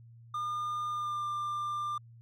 triangle tone with pitch glide, 1210 to 1192 Hz, D#6 to D6, -49 to +25 cents, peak -30 dBFS, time 0.34-1.98 s, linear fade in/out 5 ms, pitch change -26 cents, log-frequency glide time 0.9-1.26 s, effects added 116 Hz sine -51 dBFS peak until 2.21 s

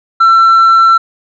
sine tone with tanh clipping, 1345 Hz, E6, 34 cents sharp, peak -4 dBFS, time 0.2-0.98 s, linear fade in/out 10 ms, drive 2 dB, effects none

